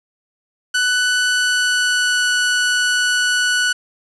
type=tone with pitch glide; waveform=sawtooth; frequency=1490 to 1478.9 Hz; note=F#6 to F#6; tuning=+12 to -1 cents; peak=-11 dBFS; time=0.74-3.73 s; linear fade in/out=10 ms; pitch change=-13 cents; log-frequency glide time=1.29-2.29 s; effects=resampled to 22050 Hz + 7-bit